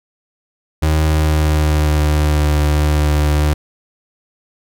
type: tone with pitch glide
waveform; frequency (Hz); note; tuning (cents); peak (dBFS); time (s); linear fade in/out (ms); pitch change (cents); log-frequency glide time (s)
35% pulse; 77.78 to 74.87; D#2 to D2; 0 to +34; -10; 0.82-3.54; 10; -66; 1.02-2.28
effects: none